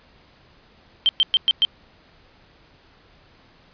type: tone bursts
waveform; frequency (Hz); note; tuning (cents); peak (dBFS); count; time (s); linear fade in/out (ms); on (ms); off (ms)
sine; 3136; G7; 0; -13; 5; 1.06-1.65; 0; 30; 110
effects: pink hiss -54 dBFS RMS until 3.73 s + resampled to 11025 Hz